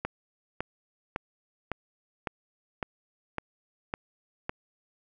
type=click train; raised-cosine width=0.5 ms; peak=-15 dBFS; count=9; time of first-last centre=0.05-4.494 s; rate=1.8 Hz; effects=none